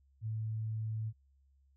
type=tone; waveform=sine; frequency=110 Hz; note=A2; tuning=in tune; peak=-34 dBFS; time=0.21-1.13 s; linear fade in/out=50 ms; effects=added 68 Hz sine -65 dBFS peak until 1.76 s